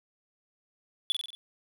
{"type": "tone with echo", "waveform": "triangle", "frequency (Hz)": 3442, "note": "A7", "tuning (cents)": -39, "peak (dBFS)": -22, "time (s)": [1.1, 1.12], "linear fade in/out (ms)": 0, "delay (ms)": 46, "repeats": 5, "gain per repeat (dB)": -4, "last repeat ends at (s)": 1.35, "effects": []}